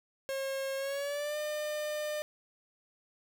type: tone with pitch glide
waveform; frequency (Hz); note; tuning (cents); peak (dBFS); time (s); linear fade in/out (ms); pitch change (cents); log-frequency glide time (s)
45% pulse; 540 to 602.6; C#5 to D5; -45 to +44; -33; 0.29-2.22; 0; +189; 0.77-1.38
effects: none